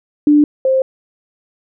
sine tone pair in turn, 295.6 / 526.7 Hz, D4 / C5, +11 / +11 cents, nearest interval minor seventh, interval 1000 cents, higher second, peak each -6 / -10 dBFS, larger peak first, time 0.27-0.44 / 0.65-0.82 s, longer neither, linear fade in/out 2 ms, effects none

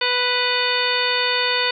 harmonic tone with a mistuned harmonic, 493.9 Hz, B4, in tune, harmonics 1 / 2 / 3 / 4 / 5 / 6 / 7 / 9, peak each -26 / -26 / -26 / -26 / -26 / -26 / -26 / -26 dBFS, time 0.01-1.71 s, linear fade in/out 5 ms, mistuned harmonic 7, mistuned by +76 cents, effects none

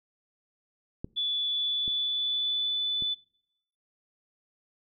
clicks, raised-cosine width 3 ms, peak -21 / -29 / -30 dBFS, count 3, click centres 1.045 / 1.879 / 3.023 s
sine tone with pitch glide, 3450 to 3490 Hz, A7 to A7, -35 to -15 cents, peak -26 dBFS, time 1.16-3.15 s, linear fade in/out 20 ms, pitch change +20 cents, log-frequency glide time 1.44-2.8 s
effects noise-tail reverb RT60 0.8 s tail -24 dB re dry

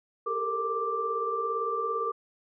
sine tone cluster, 400.1 / 443.6 / 461.2 / 1177 Hz, G4 / A4 / A#4 / D6, +35 / +14 / -19 / +3 cents, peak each -37 / -38 / -33 / -29 dBFS, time 0.26-2.12 s, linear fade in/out 10 ms, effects none

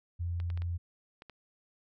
sine tone, 86.3 Hz, F2, 20 cents flat, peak -31 dBFS, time 0.19-0.78 s, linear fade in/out 20 ms
clicks, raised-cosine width 0.3 ms, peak -32 dBFS, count 6, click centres 0.401 / 0.502 / 0.575 / 0.62 / 1.221 / 1.297 s
effects none

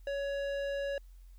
square tone with low-pass filter, 560 Hz, C#5, 18 cents sharp, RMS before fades -35 dBFS, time 0.07-0.98 s, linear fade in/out 2 ms, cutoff 3200 Hz, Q 0.65, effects added 44 Hz sine -50 dBFS peak until 1.38 s + white hiss -72 dBFS RMS until 1.38 s

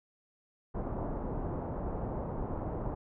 pink low-pass noise, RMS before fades -36 dBFS, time 0.74-2.95 s, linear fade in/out 10 ms, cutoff 950 Hz, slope 24 dB/octave, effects none

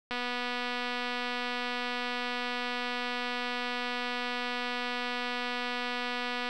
click train, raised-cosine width 0.3 ms, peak -18 dBFS, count 1564, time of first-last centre 0.11-6.49 s, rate 245 Hz, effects none

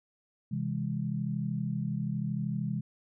sine chord, C augmented, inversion none, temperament just, 130.81 / 163.52 / 204.4 Hz, C3 / E3 / G#3, 0 / -14 / -27 cents, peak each -34 dBFS, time 0.51-2.81 s, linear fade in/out 10 ms, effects none

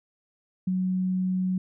sine tone with ADSR envelope, 185.2 Hz, F#3, 2 cents sharp, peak -21 dBFS, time 0.67-1.58 s, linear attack 7 ms, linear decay 18 ms, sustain -2 dB, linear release 3 ms, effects none

